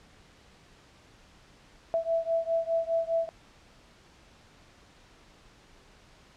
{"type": "beating tone pair", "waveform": "sine", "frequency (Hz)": [659.3, 664.2], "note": ["E5", "E5"], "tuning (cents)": [0, 13], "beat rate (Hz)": 4.9, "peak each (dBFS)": [-28, -29], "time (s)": [1.94, 3.29], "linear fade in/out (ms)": 0, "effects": ["pink hiss -57 dBFS RMS until 6.36 s", "low-pass 6000 Hz 12 dB/octave"]}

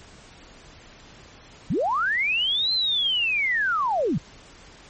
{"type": "linear two-way sweep", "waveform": "sine", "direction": "up then down", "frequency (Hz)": [116.4, 4156, 116.4], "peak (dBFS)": -20, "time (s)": [1.7, 4.18], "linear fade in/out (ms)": 5, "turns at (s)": 2.73, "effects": ["pink hiss -48 dBFS RMS until 4.89 s", "MP3 32 kbps"]}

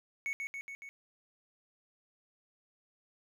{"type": "tone with echo", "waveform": "triangle", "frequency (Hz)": 2217, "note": "C#7", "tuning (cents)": 0, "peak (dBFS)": -31, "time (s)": [0.26, 0.33], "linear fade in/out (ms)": 0, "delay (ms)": 140, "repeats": 4, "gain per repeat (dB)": -3, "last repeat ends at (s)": 0.89, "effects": []}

